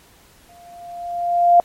sine tone with exponential growth, 697 Hz, F5, 4 cents flat, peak -6 dBFS, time 0.49-1.6 s, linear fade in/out 1 ms, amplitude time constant 240 ms, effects pink hiss -51 dBFS RMS until 1.64 s + MP3 64 kbps

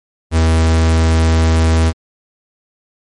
45% pulse tone, 81 Hz, E2, 30 cents flat, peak -9 dBFS, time 0.31-1.93 s, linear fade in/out 50 ms, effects MP3 48 kbps

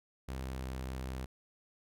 sawtooth tone with pitch glide, 65.41 to 64.73 Hz, C2 to C2, 0 to -18 cents, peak -34 dBFS, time 0.28-1.26 s, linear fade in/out 10 ms, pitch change -18 cents, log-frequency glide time 0.42-0.65 s, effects none

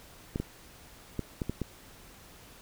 clicks, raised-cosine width 3 ms, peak -18 dBFS, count 6, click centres 0.359 / 0.4 / 1.193 / 1.418 / 1.496 / 1.617 s, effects pink hiss -53 dBFS RMS until 2.61 s

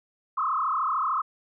sine tone with frequency modulation, 1176 Hz, D6, 2 cents sharp, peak -23 dBFS, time 0.37-1.22 s, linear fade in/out 10 ms, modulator 33.5 Hz, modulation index 4.1, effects none

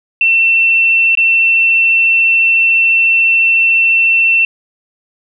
sine tone with dropouts, 2693 Hz, E7, 36 cents sharp, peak -7 dBFS, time 0.21-4.45 s, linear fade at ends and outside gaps 2 ms, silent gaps 1.152-1.173 s, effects none

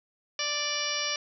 harmonic tone with a mistuned harmonic, 587.3 Hz, D5, in tune, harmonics 1 / 2 / 3 / 4 / 5 / 6 / 7 / 8 / 9 / 10, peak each -39 / -38 / -38 / -35 / -35 / -39 / -41 / -37 / -38 / -35 dBFS, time 0.39-1.16 s, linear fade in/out 2 ms, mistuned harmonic 10, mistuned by -58 cents, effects none

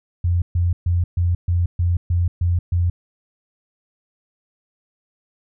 sine tone bursts, 87.31 Hz, F2, in tune, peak -15 dBFS, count 9, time 0.24-2.9 s, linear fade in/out 5 ms, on 180 ms, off 130 ms, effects none

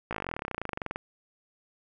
slowing click train, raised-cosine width 0.5 ms, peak -17 dBFS, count 29, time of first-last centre 0.11-0.959 s, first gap 17 ms, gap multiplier 1.04, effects none

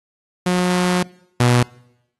sawtooth tone pair in turn, 180 / 122.12 Hz, F#3 / B2, -47 / -19 cents, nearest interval perfect fifth, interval 672 cents, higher first, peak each -11 / -8 dBFS, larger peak second, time 0.46-1.03 / 1.4-1.63 s, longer first, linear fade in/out 5 ms, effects noise-tail reverb RT60 0.9 s tail -25 dB re dry + AAC 32 kbps

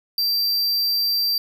square tone, 4699 Hz, D8, in tune, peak -19 dBFS, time 0.18-1.38 s, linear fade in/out 2 ms, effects none

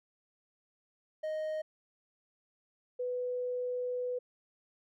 triangle / sine tone pair in turn, 622.3 / 496.4 Hz, D#5 / B4, 0 / +9 cents, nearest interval major third, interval 391 cents, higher first, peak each -31 / -32 dBFS, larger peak first, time 1.23-1.62 / 2.99-4.19 s, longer second, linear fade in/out 10 ms, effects none

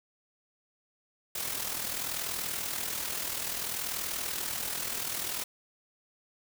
white noise with amplitude modulation, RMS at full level -32 dBFS, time 1.35-5.44 s, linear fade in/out 5 ms, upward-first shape sine, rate 40.6 Hz, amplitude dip 55%, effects none

